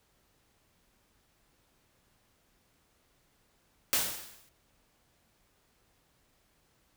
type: noise with exponential decay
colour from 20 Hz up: white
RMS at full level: -25 dBFS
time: 3.93-4.49 s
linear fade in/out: 0 ms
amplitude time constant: 120 ms
effects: pink hiss -70 dBFS RMS until 6.96 s